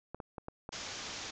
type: clicks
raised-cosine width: 1 ms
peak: -27 dBFS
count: 5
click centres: 0.146 / 0.202 / 0.382 / 0.484 / 0.691 s
type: low-pass noise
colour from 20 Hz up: white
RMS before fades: -43 dBFS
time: 0.72-1.31 s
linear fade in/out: 10 ms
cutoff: 7000 Hz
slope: 96 dB/octave
effects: none